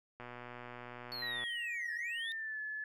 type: click train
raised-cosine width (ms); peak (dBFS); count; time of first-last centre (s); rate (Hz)
0.5; -32; 152; 0.2-1.438; 122
type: linear two-way sweep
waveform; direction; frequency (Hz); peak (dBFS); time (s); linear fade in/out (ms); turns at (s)
triangle; down then up; 4435 to 1668 to 3698; -39; 1.12-2.32; 0; 1.94
type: tone with pitch glide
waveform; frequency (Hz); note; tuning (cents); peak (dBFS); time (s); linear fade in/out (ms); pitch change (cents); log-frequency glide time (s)
sine; 1889 to 1722.2; A#6 to A6; +22 to -38; -38; 1.22-2.84; 2; -160; 2.07-2.6
effects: none